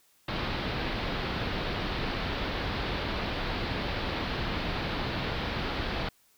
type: low-pass noise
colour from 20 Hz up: pink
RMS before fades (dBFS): -32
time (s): 0.28-6.09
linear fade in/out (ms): 5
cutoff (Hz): 4500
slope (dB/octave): 48
effects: white hiss -65 dBFS RMS until 6.37 s